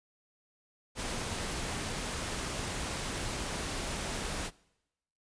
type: noise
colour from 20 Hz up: pink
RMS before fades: -36 dBFS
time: 0.95-4.51 s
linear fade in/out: 50 ms
effects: noise-tail reverb RT60 0.9 s tail -23 dB re dry + resampled to 22050 Hz